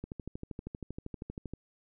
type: click train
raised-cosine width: 3 ms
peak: -26 dBFS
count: 20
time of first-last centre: 0.04-1.536 s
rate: 12.7 Hz
effects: none